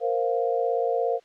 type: chord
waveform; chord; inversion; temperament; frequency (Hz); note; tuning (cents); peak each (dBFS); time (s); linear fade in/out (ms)
sine; Bb suspended second; none; equal; 466.2 / 523.3 / 698.5; Bb4 / C5 / F5; 0 / 0 / 0; -25 / -27 / -27; 0-1.2; 50
effects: white hiss -60 dBFS RMS until 1.24 s + low-pass 4000 Hz 12 dB/octave